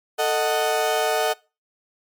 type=chord; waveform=35% pulse; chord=D# diminished; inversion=second; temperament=equal with one note detuned; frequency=444.1 / 622.3 / 740 Hz; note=A4 / D#5 / F#5; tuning=+16 / 0 / 0 cents; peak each=-22 dBFS; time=0.18-1.34 s; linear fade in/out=20 ms; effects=noise-tail reverb RT60 0.3 s tail -23 dB re dry + MP3 96 kbps